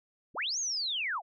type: linear two-way sweep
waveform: sine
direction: up then down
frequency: 56.8 to 6700 to 617 Hz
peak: -30 dBFS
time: 0.34-1.22 s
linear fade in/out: 50 ms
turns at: 0.59 s
effects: none